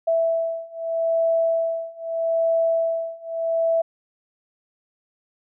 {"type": "beating tone pair", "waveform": "sine", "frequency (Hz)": [659.3, 660.1], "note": ["E5", "E5"], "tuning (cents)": [0, 2], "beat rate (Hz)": 0.8, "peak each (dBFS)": [-23, -22], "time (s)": [0.07, 3.82], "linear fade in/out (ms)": 10, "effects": []}